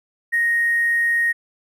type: tone with hard clipping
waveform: triangle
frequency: 1868 Hz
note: A#6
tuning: 3 cents sharp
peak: -16 dBFS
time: 0.32-1.33 s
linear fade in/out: 20 ms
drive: 3 dB
effects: none